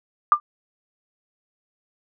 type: tone with exponential decay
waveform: sine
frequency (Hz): 1193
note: D6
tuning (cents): +27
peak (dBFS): -6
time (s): 0.32-0.4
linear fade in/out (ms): 1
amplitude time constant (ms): 17
effects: none